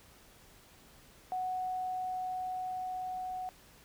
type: tone with level ramp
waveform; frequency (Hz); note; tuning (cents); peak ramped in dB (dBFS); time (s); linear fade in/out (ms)
sine; 740; F#5; 0; -32 to -36; 1.32-3.49; 0
effects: pink hiss -59 dBFS RMS until 3.84 s